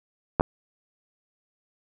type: clicks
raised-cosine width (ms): 1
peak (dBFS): -6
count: 2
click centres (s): 0.398 / 0.409
effects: none